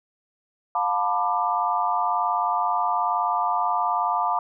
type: chord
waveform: sine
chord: B half-diminished seventh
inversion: second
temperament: just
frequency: 711.2 / 889 / 987.8 / 1185.3 Hz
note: F5 / A5 / B5 / D6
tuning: +31 / +18 / 0 / +16 cents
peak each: -26 dBFS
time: 0.75-4.39 s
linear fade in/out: 2 ms
effects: none